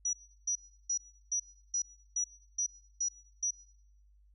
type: tone bursts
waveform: sine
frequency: 5850 Hz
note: F#8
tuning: 21 cents flat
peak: -29 dBFS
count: 9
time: 0.05-3.508 s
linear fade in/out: 5 ms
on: 82 ms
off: 340 ms
effects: noise-tail reverb RT60 1.0 s tail -25 dB re dry + added 50 Hz sine -60 dBFS peak until 4.34 s